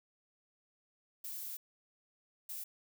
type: noise bursts at uneven times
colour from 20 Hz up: violet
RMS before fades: -43 dBFS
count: 2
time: 1.24-1.57 / 2.49-2.64 s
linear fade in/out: 5 ms
effects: none